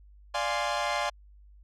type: chord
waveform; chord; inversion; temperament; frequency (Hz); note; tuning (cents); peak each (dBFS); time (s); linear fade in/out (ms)
sawtooth; D half-diminished seventh; none; equal; 587.3 / 698.5 / 830.6 / 1046.5; D5 / F5 / Ab5 / C6; 0 / 0 / 0 / 0; -29; 0.34-1.1; 10
effects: added 50 Hz sine -51 dBFS peak until 1.63 s + low-pass 6000 Hz 12 dB/octave